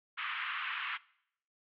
pink band-pass noise, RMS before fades -38 dBFS, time 0.17-0.98 s, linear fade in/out 20 ms, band 1100 to 3100 Hz, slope 48 dB/octave, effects noise-tail reverb RT60 0.7 s tail -22 dB re dry

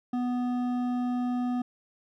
triangle tone with hard clipping, 246.9 Hz, B3, in tune, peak -28 dBFS, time 0.13-1.62 s, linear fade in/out 5 ms, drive 13 dB, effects none

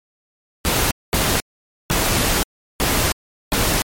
pink noise bursts at uneven times, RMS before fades -18 dBFS, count 5, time 0.65-0.91 / 1.13-1.4 / 1.9-2.43 / 2.8-3.12 / 3.52-3.82 s, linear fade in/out 0 ms, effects MP3 64 kbps

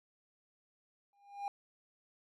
triangle tone with exponential growth, 806 Hz, G5, 48 cents sharp, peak -31 dBFS, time 1.13-1.48 s, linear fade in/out 1 ms, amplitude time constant 74 ms, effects none

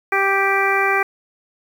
harmonic tone, 392 Hz, G4, in tune, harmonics 1 / 2 / 3 / 4 / 5 / 6, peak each -22 / -22 / -22 / -22 / -22 / -22 dBFS, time 0.12-1.03 s, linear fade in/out 5 ms, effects 7-bit

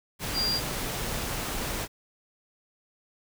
sine tone in noise, 4769 Hz, D8, 26 cents sharp, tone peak -25 dBFS, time 0.33-0.61 s, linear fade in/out 50 ms, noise pink, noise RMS -32 dBFS, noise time 0.19-1.88 s, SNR +4 dB, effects none

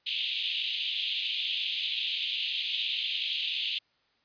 white band-pass noise, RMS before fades -32 dBFS, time 0.06-3.79 s, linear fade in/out 10 ms, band 2700 to 3700 Hz, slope 48 dB/octave, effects white hiss -70 dBFS RMS until 4.24 s + resampled to 11025 Hz

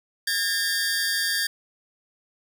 sawtooth tone cluster, 1632 / 1803 / 4699 Hz, G#6 / A6 / D8, -31 / +42 / 0 cents, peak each -24 dBFS, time 0.27-1.47 s, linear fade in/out 5 ms, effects none

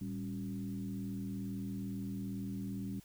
sine tone with frequency modulation, 194.5 Hz, G3, 13 cents flat, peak -37 dBFS, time 0.01-3 s, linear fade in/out 5 ms, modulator 82.3 Hz, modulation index 1, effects added 50 Hz sine -70 dBFS peak until 3.04 s + white hiss -63 dBFS RMS until 3.04 s

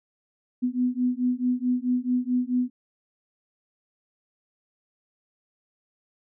sine beating tone pair, 246.9 / 251.5 Hz, B3 / B3, 0 / +32 cents, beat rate 4.6 Hz, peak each -25 dBFS, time 0.62-2.7 s, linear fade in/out 20 ms, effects none

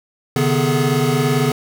square tone cluster, 133 / 150.8 / 247.3 / 423.8 Hz, C3 / D3 / B3 / G#4, +29 / +46 / +3 / +35 cents, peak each -21 dBFS, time 0.36-1.52 s, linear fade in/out 2 ms, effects none

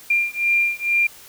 sine beating tone pair, 2389 / 2391.2 Hz, D7 / D7, +29 / +31 cents, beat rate 2.2 Hz, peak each -20 dBFS, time 0.1-1.07 s, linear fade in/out 5 ms, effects white hiss -44 dBFS RMS until 1.28 s

